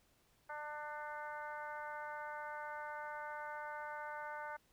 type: harmonic tone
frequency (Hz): 298.7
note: D4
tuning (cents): +29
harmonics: 2 / 3 / 4 / 5 / 6 / 7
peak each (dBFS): -50 / -46 / -52 / -48 / -57 / -58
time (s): 0.49-4.57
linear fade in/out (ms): 10
effects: pink hiss -73 dBFS RMS until 4.72 s